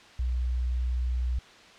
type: tone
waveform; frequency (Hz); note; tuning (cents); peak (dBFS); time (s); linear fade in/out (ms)
sine; 61.74; B1; 0; -25; 0.19-1.39; 5
effects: white hiss -51 dBFS RMS until 1.78 s + low-pass 4000 Hz 12 dB/octave